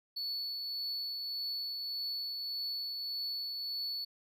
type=tone with tremolo; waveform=triangle; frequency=4435 Hz; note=C#8; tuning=in tune; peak=-33 dBFS; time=0.16-4.05 s; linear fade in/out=10 ms; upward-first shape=triangle; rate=1.7 Hz; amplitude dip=30%; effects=none